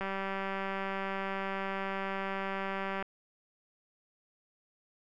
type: click train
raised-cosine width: 0.5 ms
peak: -21 dBFS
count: 586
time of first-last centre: 0.01-3.025 s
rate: 194 Hz
effects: none